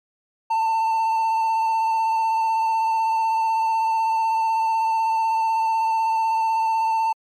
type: tone with vibrato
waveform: triangle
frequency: 894 Hz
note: A5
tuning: 27 cents sharp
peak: -16 dBFS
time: 0.5-7.13 s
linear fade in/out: 10 ms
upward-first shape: sine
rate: 16 Hz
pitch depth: 20 cents each way
effects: MP3 96 kbps